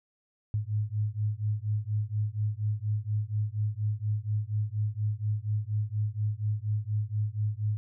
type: beating tone pair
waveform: sine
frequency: 103.83 / 108.03 Hz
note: G#2 / A2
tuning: 0 / -31 cents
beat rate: 4.2 Hz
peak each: -30 dBFS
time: 0.54-7.77 s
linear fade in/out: 0 ms
effects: none